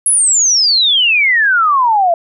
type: exponential sweep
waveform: sine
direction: down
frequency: 10830 to 659.3 Hz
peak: -8 dBFS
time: 0.06-2.14 s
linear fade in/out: 2 ms
effects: none